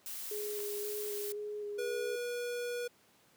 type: noise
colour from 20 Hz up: blue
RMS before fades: -42 dBFS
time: 0.06-1.32 s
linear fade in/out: 0 ms
type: tone with vibrato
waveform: sine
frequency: 415.3 Hz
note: G#4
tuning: in tune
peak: -37 dBFS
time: 0.31-2.16 s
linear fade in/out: 5 ms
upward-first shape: square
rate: 1.9 Hz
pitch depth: 12 cents each way
type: clicks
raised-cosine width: 0.3 ms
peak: -35 dBFS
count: 2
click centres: 0.591 / 0.604 s
type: tone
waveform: square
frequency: 483.8 Hz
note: B4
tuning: 36 cents flat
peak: -36 dBFS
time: 1.78-2.88 s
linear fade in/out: 10 ms
effects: pink hiss -66 dBFS RMS until 3.36 s + high-pass 150 Hz 12 dB/octave